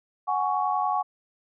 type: chord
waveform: sine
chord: F# suspended second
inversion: none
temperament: equal with one note detuned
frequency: 740 / 830.6 / 1115.8 Hz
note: F#5 / G#5 / C#6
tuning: 0 / 0 / +11 cents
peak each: -27 dBFS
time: 0.27-1.03 s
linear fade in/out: 20 ms
effects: none